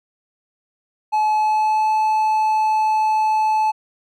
triangle tone with pitch glide, 857 to 866.5 Hz, A5 to A5, -46 to -27 cents, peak -13 dBFS, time 1.12-3.72 s, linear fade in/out 20 ms, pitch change +19 cents, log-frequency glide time 1.35-1.91 s, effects none

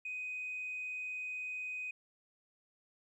sine tone with frequency modulation, 2502 Hz, D#7, 9 cents sharp, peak -37 dBFS, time 0.05-1.91 s, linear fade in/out 5 ms, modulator 48.2 Hz, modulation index 0.24, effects tanh soft clip ceiling -34 dBFS + 13-bit

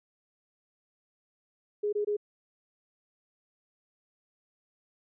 sine tone bursts, 415.3 Hz, G#4, in tune, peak -26 dBFS, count 3, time 1.83-2.168 s, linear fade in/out 10 ms, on 98 ms, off 22 ms, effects none

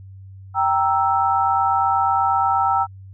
sine chord, E diminished, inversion first, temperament equal, 784 / 932.3 / 1318.5 Hz, G5 / Bb5 / E6, 0 / 0 / 0 cents, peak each -19 / -21 / -20 dBFS, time 0.54-2.87 s, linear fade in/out 50 ms, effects added 96 Hz sine -37 dBFS peak until 3.13 s

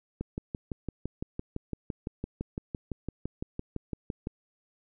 click train, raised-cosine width 3 ms, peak -20 dBFS, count 25, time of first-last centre 0.21-4.271 s, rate 5.91 Hz, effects none

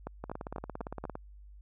two click trains, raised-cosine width 1 ms, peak -24 / -23 dBFS, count 17 / 5, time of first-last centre 0.24-1.154 / 0.07-1.053 s, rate 17.5 / 4.07 Hz, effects added 50 Hz sine -49 dBFS peak until 1.61 s

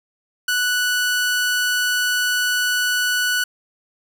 sawtooth tone, 1480 Hz, F#6, in tune, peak -14 dBFS, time 0.48-3.44 s, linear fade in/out 5 ms, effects none

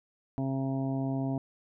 harmonic tone, 134.5 Hz, C3, 48 cents sharp, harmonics 1 / 2 / 3 / 4 / 5 / 6 / 7, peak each -32 / -31 / -44 / -49 / -39 / -48 / -48 dBFS, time 0.38-1.38 s, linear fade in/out 0 ms, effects none

